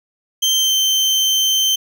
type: tone with pitch glide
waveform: 30% pulse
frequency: 3136 to 3109 Hz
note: G7 to G7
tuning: 0 to -15 cents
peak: -11 dBFS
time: 0.42-1.76 s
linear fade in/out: 10 ms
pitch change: -15 cents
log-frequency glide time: 0.55-0.73 s
effects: none